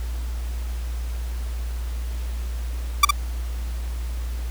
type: tone with echo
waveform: sawtooth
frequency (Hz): 1167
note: D6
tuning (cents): -11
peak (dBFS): -5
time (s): 3.03-3.05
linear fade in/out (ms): 5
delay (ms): 59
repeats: 1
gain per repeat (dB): -5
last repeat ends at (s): 3.109
effects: added 59 Hz sine -25 dBFS peak until 4.5 s + pink hiss -43 dBFS RMS until 4.5 s